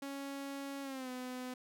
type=tone with pitch glide; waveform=sawtooth; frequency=277.2 to 252.7 Hz; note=C#4 to B3; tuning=0 to +40 cents; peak=-37 dBFS; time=0.02-1.54 s; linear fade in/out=5 ms; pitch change=-160 cents; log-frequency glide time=0.82-1.1 s; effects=none

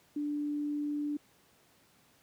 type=tone; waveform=sine; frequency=293.7 Hz; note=D4; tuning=in tune; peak=-31 dBFS; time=0.16-1.17 s; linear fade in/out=5 ms; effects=pink hiss -65 dBFS RMS until 2.22 s + high-pass 100 Hz 12 dB/octave

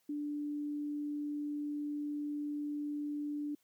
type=tone; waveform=sine; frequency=293.7 Hz; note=D4; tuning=in tune; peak=-35 dBFS; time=0.09-3.55 s; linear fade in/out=5 ms; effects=white hiss -75 dBFS RMS until 3.63 s + high-pass 100 Hz 12 dB/octave

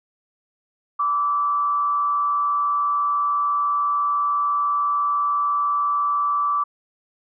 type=tone with frequency modulation; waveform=sine; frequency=1160 Hz; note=D6; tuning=22 cents flat; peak=-18 dBFS; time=0.99-6.64 s; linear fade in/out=10 ms; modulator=146 Hz; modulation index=0.33; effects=none

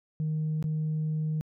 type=tone with dropouts; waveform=sine; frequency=155.3 Hz; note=D#3; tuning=3 cents flat; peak=-25 dBFS; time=0.2-1.41 s; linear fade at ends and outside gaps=0 ms; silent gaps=0.626-0.641 s; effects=tanh soft clip ceiling -24 dBFS

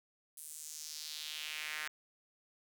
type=tone with high-pass filter sweep; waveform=sawtooth; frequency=153.3 Hz; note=D#3; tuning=25 cents flat; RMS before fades=-44 dBFS; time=0.37-1.88 s; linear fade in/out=5 ms; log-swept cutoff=10000 to 1700 Hz; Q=2.3; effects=none

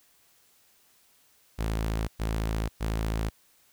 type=tone bursts; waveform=sawtooth; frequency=54.6 Hz; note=A1; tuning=13 cents flat; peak=-23 dBFS; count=3; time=1.58-3.3 s; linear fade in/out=20 ms; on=500 ms; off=110 ms; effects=white hiss -63 dBFS RMS until 3.72 s

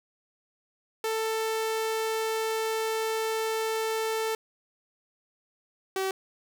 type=tone pair in turn; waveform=sawtooth; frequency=443.2 / 382.6 Hz; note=A4 / G4; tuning=+13 / -42 cents; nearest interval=minor third; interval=255 cents; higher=first; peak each=-23 dBFS; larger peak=neither; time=1.04-4.35 / 5.96-6.11 s; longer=first; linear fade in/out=2 ms; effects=none

